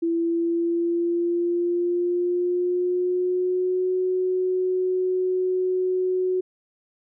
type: tone with pitch glide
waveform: sine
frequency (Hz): 334.5 to 369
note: E4 to F#4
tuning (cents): +25 to -5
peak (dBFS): -20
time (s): 0.02-6.41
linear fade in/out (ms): 10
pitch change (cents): +170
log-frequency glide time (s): 0.12-3.92
effects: none